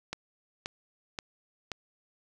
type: click train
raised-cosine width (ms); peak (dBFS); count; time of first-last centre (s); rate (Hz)
0.2; -17; 4; 0.13-1.717; 1.89
effects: none